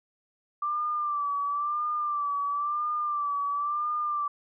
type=tone with vibrato; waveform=sine; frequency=1174.7 Hz; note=D6; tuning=in tune; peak=-26 dBFS; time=0.62-4.28 s; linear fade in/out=5 ms; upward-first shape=sine; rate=0.98 Hz; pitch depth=53 cents each way; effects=none